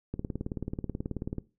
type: click train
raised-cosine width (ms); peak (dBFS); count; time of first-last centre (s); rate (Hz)
3; -20; 24; 0.14-1.383; 18.5
effects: noise-tail reverb RT60 0.3 s tail -19 dB re dry

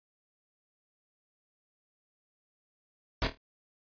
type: noise with echo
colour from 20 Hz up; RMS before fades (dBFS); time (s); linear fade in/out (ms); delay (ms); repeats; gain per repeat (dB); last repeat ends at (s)
pink; -28; 3.22-3.27; 0; 26; 4; -9; 3.374
effects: resampled to 11025 Hz

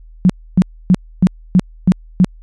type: tone bursts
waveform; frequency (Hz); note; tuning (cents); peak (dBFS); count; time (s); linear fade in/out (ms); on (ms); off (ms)
sine; 182.9; F#3; -20; -5; 7; 0.25-2.245; 0; 45; 280
effects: added 40 Hz sine -36 dBFS peak until 2.42 s + resampled to 22050 Hz

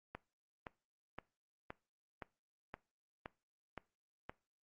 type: click train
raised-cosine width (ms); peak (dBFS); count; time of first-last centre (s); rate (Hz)
0.5; -29; 9; 0.15-4.295; 1.93
effects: noise-tail reverb RT60 0.3 s tail -21 dB re dry + Opus 48 kbps

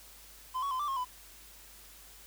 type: tone with pitch steps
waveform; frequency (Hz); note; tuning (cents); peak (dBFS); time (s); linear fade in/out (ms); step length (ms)
triangle; 1026 / 1117 / 1027 / 1172 / 1077 / 1001; C6 / C#6 / C6 / D6 / C6 / B5; -34 / +13 / -33 / -4 / +50 / +23; -29; 0.54-1.05; 20; 85
effects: added 50 Hz sine -59 dBFS peak until 2.26 s + white hiss -54 dBFS RMS until 2.26 s

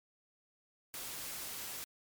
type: noise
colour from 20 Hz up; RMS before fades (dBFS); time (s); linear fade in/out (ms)
white; -43; 0.94-1.84; 0
effects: MP3 96 kbps

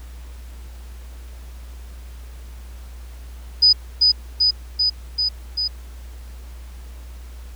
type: tone with echo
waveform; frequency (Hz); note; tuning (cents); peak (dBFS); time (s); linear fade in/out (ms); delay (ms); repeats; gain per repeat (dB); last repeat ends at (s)
sine; 4978; D#8; 0; -9; 3.62-3.73; 10; 390; 5; -2; 5.68
effects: added 60 Hz sine -34 dBFS peak until 7.55 s + pink hiss -49 dBFS RMS until 7.55 s

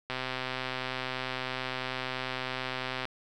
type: click train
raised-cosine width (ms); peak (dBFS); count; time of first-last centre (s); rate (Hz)
0.3; -17; 382; 0.1-3.053; 129
effects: none

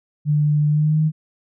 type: tone with pitch glide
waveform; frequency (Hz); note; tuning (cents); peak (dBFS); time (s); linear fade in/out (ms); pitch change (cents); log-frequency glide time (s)
sine; 149 to 155.78; D3 to D#3; +25 to +2; -14; 0.25-1.12; 50; +77; 0.67-1.01
effects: none

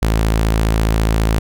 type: tone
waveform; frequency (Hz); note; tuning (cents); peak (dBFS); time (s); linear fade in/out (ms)
sawtooth; 54.7; A1; -9; -9; 0.02-1.39; 5
effects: none

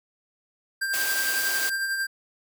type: tone with tremolo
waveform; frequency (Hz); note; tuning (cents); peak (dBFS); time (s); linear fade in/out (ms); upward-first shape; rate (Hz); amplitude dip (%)
square; 1583; G6; +17; -24; 0.81-2.07; 10; triangle; 11; 45
type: noise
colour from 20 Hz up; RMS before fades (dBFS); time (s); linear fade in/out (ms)
white; -29; 0.93-1.7; 10
effects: high-pass 300 Hz 12 dB/octave

